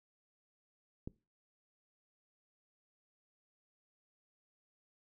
click, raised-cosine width 3 ms, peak -28 dBFS, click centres 1.075 s, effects noise-tail reverb RT60 0.3 s tail -21 dB re dry

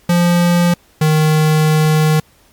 square tone pair in turn, 174.1 / 155.11 Hz, F3 / D#3, -5 / -5 cents, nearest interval major second, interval 200 cents, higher first, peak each -10 dBFS, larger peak neither, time 0.09-0.74 / 1.01-2.2 s, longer second, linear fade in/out 5 ms, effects pink hiss -51 dBFS RMS until 2.52 s + MP3 96 kbps

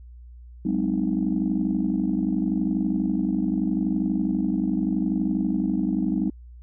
sine chord, Ab dominant seventh, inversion third, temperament just, 186.89 / 207.7 / 259.6 / 311.5 Hz, Gb3 / Ab3 / C4 / Eb4, +18 / 0 / -13 / +2 cents, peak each -26 dBFS, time 0.65-6.3 s, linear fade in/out 5 ms, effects tanh soft clip ceiling -13 dBFS + added 60 Hz sine -41 dBFS peak until 6.62 s

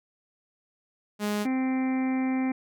sawtooth tone, 208.1 Hz, G#3, 4 cents sharp, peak -22 dBFS, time 1.19-1.47 s, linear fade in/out 50 ms
harmonic tone, 260.5 Hz, C4, 7 cents flat, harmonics 1 / 2 / 3 / 4 / 5 / 6 / 7 / 8 / 9, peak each -24 / -41 / -37 / -45 / -49 / -51 / -46 / -42 / -43 dBFS, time 1.45-2.52 s, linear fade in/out 5 ms
effects none

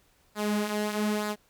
sawtooth tone with flanger, 210 Hz, G#3, 19 cents sharp, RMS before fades -29 dBFS, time 0.35-1.36 s, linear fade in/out 50 ms, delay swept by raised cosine 0.33 to 5.63 ms, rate 1.1 Hz, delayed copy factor -0.55, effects pink hiss -65 dBFS RMS until 1.49 s

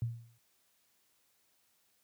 sine tone with exponential decay, 116.54 Hz, A#2, in tune, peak -28 dBFS, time 0.02-0.38 s, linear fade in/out 0 ms, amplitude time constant 77 ms, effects white hiss -73 dBFS RMS until 2.03 s + high-pass 60 Hz 12 dB/octave

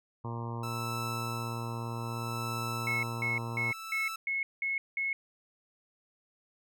harmonic tone, 117.1 Hz, A#2, 8 cents sharp, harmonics 1 / 2 / 3 / 4 / 5 / 6 / 7 / 8 / 9 / 10, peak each -36 / -43 / -46 / -47 / -52 / -53 / -50 / -44 / -46 / -53 dBFS, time 0.24-3.72 s, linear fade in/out 10 ms
sawtooth tone with tremolo, 1318.5 Hz, E6, in tune, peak -32 dBFS, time 0.63-4.16 s, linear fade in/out 5 ms, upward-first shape sine, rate 0.62 Hz, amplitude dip 75%
sine tone bursts, 2182 Hz, C#7, 28 cents flat, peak -29 dBFS, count 7, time 2.87-5.13 s, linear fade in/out 2 ms, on 160 ms, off 190 ms
effects none

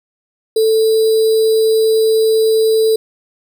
sine tone with sample-and-hold, 442.2 Hz, A4, 9 cents sharp, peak -9 dBFS, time 0.56-2.96 s, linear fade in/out 5 ms, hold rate 4410 Hz, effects none

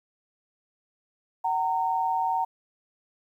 sine tone pair together, 757 / 919.4 Hz, F#5 / A#5, +39 / -24 cents, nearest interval minor third, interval 337 cents, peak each -27 / -25 dBFS, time 1.44-2.45 s, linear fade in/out 10 ms, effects 10-bit

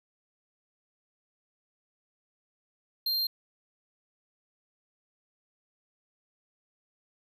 square tone, 4186 Hz, C8, in tune, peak -27 dBFS, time 3.06-3.27 s, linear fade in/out 5 ms, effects none

